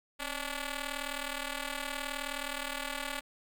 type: ring-modulated tone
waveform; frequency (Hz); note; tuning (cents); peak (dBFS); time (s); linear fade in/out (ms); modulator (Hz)
5% pulse; 287.4; D4; -37; -21; 0.19-3.21; 20; 307
effects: none